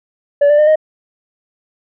sine tone with pitch steps, 574 / 589.5 / 605.3 / 621.6 Hz, D5 / D5 / D#5 / D#5, -40 / +6 / -48 / -2 cents, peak -4 dBFS, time 0.41-0.758 s, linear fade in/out 10 ms, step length 87 ms, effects tanh soft clip ceiling -6 dBFS

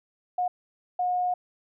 sine tone bursts at uneven times, 722 Hz, F#5, 43 cents flat, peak -23 dBFS, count 2, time 0.38-0.48 / 0.99-1.34 s, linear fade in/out 5 ms, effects none

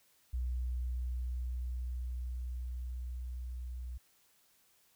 sine tone with level ramp, 61.74 Hz, B1, in tune, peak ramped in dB -32 to -39 dBFS, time 0.33-3.98 s, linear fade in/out 10 ms, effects white hiss -69 dBFS RMS until 4.95 s

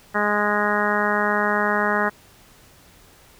harmonic tone, 207.7 Hz, G#3, in tune, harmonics 1 / 2 / 3 / 4 / 5 / 6 / 7 / 8 / 9, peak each -27 / -27 / -27 / -27 / -27 / -27 / -27 / -27 / -27 dBFS, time 0.14-2.1 s, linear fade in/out 20 ms, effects pink hiss -51 dBFS RMS until 3.39 s

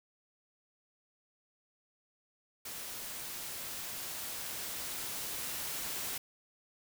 white noise with level ramp, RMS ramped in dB -43 to -38 dBFS, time 2.65-6.18 s, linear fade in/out 5 ms, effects none

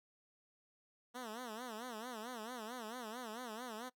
10% pulse tone with vibrato, 233.1 Hz, A#3, in tune, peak -36 dBFS, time 1.14-3.9 s, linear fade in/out 20 ms, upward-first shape sine, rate 4.5 Hz, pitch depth 160 cents each way, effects noise-tail reverb RT60 0.1 s tail -21 dB re dry

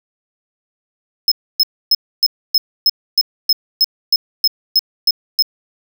square tone bursts, 5160 Hz, E8, 38 cents flat, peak -9 dBFS, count 14, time 1.28-5.424 s, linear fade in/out 2 ms, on 36 ms, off 280 ms, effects none

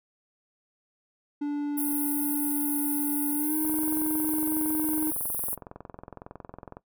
triangle tone with pitch glide, 290.7 to 309.8 Hz, D4 to D#4, -18 to -7 cents, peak -24 dBFS, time 1.41-5.11 s, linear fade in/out 10 ms, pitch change +111 cents, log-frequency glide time 3.33-3.57 s
pink high-pass noise, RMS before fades -31 dBFS, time 1.77-5.55 s, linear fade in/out 10 ms, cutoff 9500 Hz, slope 96 dB/octave
click train, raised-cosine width 1 ms, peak -26 dBFS, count 69, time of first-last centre 3.65-6.769 s, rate 21.8 Hz
effects noise-tail reverb RT60 0.1 s tail -17 dB re dry

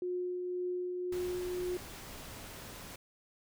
sine tone with tremolo, 360 Hz, F#4, 47 cents flat, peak -32 dBFS, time 0.02-1.77 s, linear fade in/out 2 ms, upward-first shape triangle, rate 1.9 Hz, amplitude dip 30%
pink noise, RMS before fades -47 dBFS, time 1.12-2.96 s, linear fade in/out 5 ms
effects none

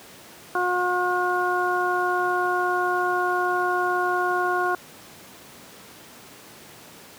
harmonic tone, 360 Hz, F#4, 47 cents flat, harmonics 1 / 2 / 3 / 4, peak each -26 / -26 / -26 / -26 dBFS, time 0.55-4.75 s, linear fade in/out 2 ms, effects pink hiss -45 dBFS RMS until 7.18 s + high-pass 150 Hz 12 dB/octave

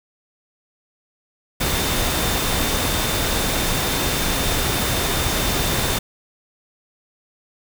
sine tone in noise, 3600 Hz, A7, 39 cents sharp, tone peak -31 dBFS, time 1.6-5.99 s, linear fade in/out 10 ms, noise pink, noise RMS -21 dBFS, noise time 1.6-5.99 s, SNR -13 dB, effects none

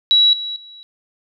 sine tone with level steps, 3900 Hz, B7, 23 cents flat, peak -9 / -23 / -37 dBFS, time 0.11-0.83 s, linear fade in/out 0 ms, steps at 0.33 / 0.56 s, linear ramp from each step 2 ms, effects none

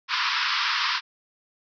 pink band-pass noise, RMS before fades -25 dBFS, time 0.08-1.01 s, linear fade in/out 50 ms, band 960 to 5400 Hz, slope 96 dB/octave, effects none

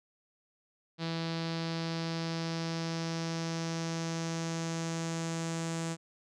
sawtooth tone with low-pass filter sweep, 164.81 Hz, E3, in tune, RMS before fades -35 dBFS, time 0.98-5.97 s, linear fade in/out 50 ms, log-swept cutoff 4300 to 7500 Hz, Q 3.2, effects none

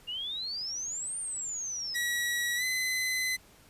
sine exponential two-way sweep, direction up then down, 2794 to 9060 to 5030 Hz, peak -33 dBFS, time 0.07-1.96 s, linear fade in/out 20 ms, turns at 1.18 s
sawtooth tone with pitch glide, 1923 to 2030 Hz, B6 to B6, -47 to +47 cents, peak -25 dBFS, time 1.94-3.37 s, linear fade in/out 20 ms, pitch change +94 cents, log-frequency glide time 2.56-2.64 s
effects pink hiss -58 dBFS RMS until 3.69 s + resampled to 32000 Hz

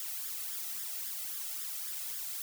blue noise with flanger, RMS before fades -39 dBFS, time 0-2.42 s, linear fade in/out 0 ms, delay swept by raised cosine 0.57 to 1.57 ms, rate 3.7 Hz, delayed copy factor +0.65, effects none

